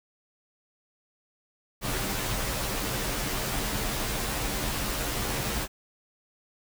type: noise with comb filter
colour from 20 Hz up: pink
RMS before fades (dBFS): -30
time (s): 1.81-5.68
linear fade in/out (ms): 50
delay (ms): 12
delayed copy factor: -0.7
effects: none